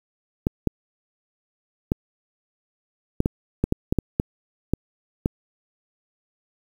clicks, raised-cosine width 3 ms, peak -6 dBFS, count 12, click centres 0.469 / 0.673 / 1.919 / 3.204 / 3.259 / 3.64 / 3.724 / 3.925 / 3.987 / 4.199 / 4.736 / 5.259 s, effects 7-bit

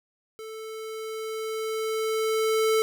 square tone with level ramp, 440 Hz, A4, in tune, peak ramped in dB -38 to -20 dBFS, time 0.39-2.82 s, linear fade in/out 0 ms, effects none

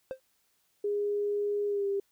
triangle tone with exponential decay, 523.3 Hz, C5, in tune, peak -27 dBFS, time 0.11-0.2 s, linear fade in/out 0 ms, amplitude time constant 19 ms
sine tone with pitch glide, 410.6 to 397.5 Hz, G#4 to G4, -20 to +24 cents, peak -27 dBFS, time 0.84-2 s, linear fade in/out 5 ms, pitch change -56 cents, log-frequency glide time 1.67-1.87 s
effects white hiss -72 dBFS RMS until 2.11 s

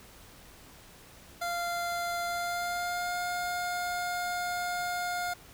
25% pulse tone with pitch glide, 694 to 710.6 Hz, F5 to F5, -11 to +30 cents, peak -27 dBFS, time 1.41-5.34 s, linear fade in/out 10 ms, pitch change +41 cents, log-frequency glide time 2.25-3.19 s, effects pink hiss -53 dBFS RMS until 5.53 s

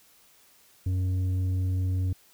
sine tone with tanh clipping, 92.5 Hz, F#2, in tune, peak -25 dBFS, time 0.86-2.13 s, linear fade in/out 5 ms, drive 6 dB, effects white hiss -59 dBFS RMS until 2.33 s

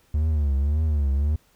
triangle tone with vibrato, 73.42 Hz, D2, in tune, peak -17 dBFS, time 0.14-1.36 s, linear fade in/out 5 ms, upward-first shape triangle, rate 1.8 Hz, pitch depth 150 cents each way, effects pink hiss -61 dBFS RMS until 1.55 s

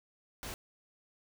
pink noise, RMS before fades -42 dBFS, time 0.43-0.54 s, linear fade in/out 0 ms, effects none

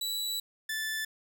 sawtooth tone pair in turn, 3937 / 1753.7 Hz, B7 / A6, -6 / -6 cents, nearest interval octave + major second, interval 1400 cents, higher first, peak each -28 dBFS, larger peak neither, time 0.01-0.4 / 0.69-1.05 s, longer first, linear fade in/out 5 ms, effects none

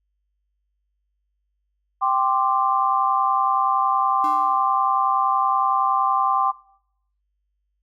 sine chord, G suspended fourth, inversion none, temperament just, 784 / 1045.3 / 1176 Hz, G5 / C6 / D6, 0 / -2 / +2 cents, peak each -22 / -21 / -22 dBFS, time 2.01-6.52 s, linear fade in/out 20 ms
square tone with exponential decay, 301.7 Hz, D4, 47 cents sharp, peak -31 dBFS, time 4.24-4.8 s, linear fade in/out 1 ms, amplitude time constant 120 ms
effects noise-tail reverb RT60 0.7 s tail -21 dB re dry + added 50 Hz sine -70 dBFS peak until 7.82 s

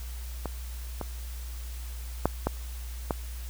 clicks, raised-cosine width 1 ms, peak -18 / -18 / -8 / -11 / -12 dBFS, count 5, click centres 0.457 / 1.013 / 2.256 / 2.47 / 3.108 s, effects added 60 Hz sine -35 dBFS peak until 3.49 s + white hiss -48 dBFS RMS until 3.49 s

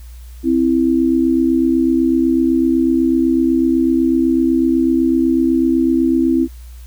sine tone pair together, 261.6 / 329.6 Hz, C4 / E4, 0 / 0 cents, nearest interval major third, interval 400 cents, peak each -14 dBFS, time 0.43-6.48 s, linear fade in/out 50 ms, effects added 60 Hz sine -32 dBFS peak until 6.86 s + white hiss -49 dBFS RMS until 6.86 s

